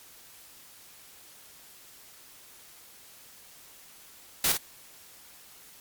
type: noise with echo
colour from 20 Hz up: white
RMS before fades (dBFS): -24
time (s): 4.44-4.52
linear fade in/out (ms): 2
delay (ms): 51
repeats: 1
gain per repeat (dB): -6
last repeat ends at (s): 4.571
effects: white hiss -52 dBFS RMS until 5.8 s + MP3 96 kbps